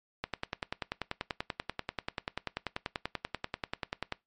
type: click train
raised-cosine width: 0.3 ms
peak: -16 dBFS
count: 41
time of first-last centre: 0.24-4.123 s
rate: 10.3 Hz
effects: noise-tail reverb RT60 0.2 s tail -21 dB re dry + MP3 48 kbps